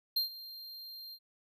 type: tone with ADSR envelope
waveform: square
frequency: 4186 Hz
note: C8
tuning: in tune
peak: -27 dBFS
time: 0.16-1.19 s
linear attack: 8 ms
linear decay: 120 ms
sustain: -18 dB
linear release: 58 ms
effects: none